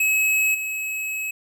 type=tone with level steps; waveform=square; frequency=2568 Hz; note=E7; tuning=46 cents flat; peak=-18 / -26 dBFS; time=0-1.31 s; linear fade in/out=5 ms; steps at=0.54 s; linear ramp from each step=10 ms; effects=none